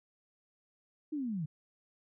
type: linear sweep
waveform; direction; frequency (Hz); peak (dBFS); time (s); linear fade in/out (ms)
sine; down; 315.2 to 142.3; -33; 1.12-1.46; 10
effects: none